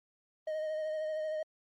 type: tone with vibrato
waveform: triangle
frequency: 622 Hz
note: D#5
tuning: 1 cent flat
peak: -31 dBFS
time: 0.47-1.43 s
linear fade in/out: 5 ms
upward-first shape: sine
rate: 13 Hz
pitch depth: 23 cents each way
effects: Opus 24 kbps